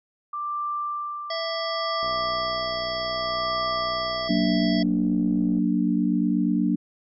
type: tone with tremolo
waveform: sine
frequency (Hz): 1180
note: D6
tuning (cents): +8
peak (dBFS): -25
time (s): 0.33-4.28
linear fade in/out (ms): 5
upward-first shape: sine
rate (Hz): 0.68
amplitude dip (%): 60
type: harmonic tone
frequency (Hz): 660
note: E5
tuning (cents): +2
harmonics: 1 / 3 / 5 / 7 / 8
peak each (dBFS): -29 / -35 / -36 / -35 / -35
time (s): 1.3-4.83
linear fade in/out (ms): 5
type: click train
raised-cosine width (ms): 2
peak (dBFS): -29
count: 221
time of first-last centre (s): 2.03-5.584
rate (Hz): 61.9
type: chord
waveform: sine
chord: Gb augmented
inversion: none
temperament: equal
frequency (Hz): 185 / 233.1 / 293.7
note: Gb3 / Bb3 / D4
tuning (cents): 0 / 0 / 0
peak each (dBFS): -24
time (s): 4.29-6.76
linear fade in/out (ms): 10
effects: none